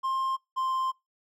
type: tone pair in turn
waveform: triangle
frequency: 1059 / 1047.4 Hz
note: C6 / C6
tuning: +21 / +1 cents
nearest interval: unison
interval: 20 cents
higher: first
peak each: -24 dBFS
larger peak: neither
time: 0.03-0.37 / 0.56-0.92 s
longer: second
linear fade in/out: 20 ms
effects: noise-tail reverb RT60 0.2 s tail -23 dB re dry